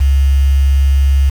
sine tone with quantisation, 68.5 Hz, C#2, 20 cents flat, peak -7 dBFS, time 0-1.3 s, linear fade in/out 10 ms, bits 5, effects none

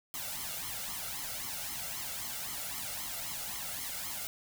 white noise with flanger, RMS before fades -39 dBFS, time 0.14-4.27 s, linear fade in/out 0 ms, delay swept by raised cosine 0.94 to 1.46 ms, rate 3.8 Hz, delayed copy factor +0.75, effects none

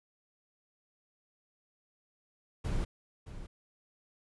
brown noise with echo, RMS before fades -32 dBFS, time 2.64-2.85 s, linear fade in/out 10 ms, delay 620 ms, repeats 1, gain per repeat -12 dB, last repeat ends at 3.47 s, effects resampled to 24000 Hz

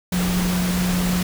sine tone in noise, 180 Hz, F#3, 47 cents flat, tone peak -19 dBFS, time 0.12-1.23 s, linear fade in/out 5 ms, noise pink, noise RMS -26 dBFS, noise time 0.12-1.23 s, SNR +4 dB, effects none

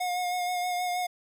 square tone with vibrato, 719 Hz, F#5, 50 cents flat, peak -28 dBFS, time 0-1.07 s, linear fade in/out 10 ms, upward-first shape sine, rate 6.3 Hz, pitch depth 23 cents each way, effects none

